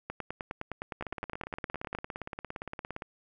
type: two click trains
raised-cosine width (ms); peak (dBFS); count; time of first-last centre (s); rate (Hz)
0.5; -22 / -20; 36 / 19; 1.01-3.021 / 0.1-1.95; 17.4 / 9.73
effects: none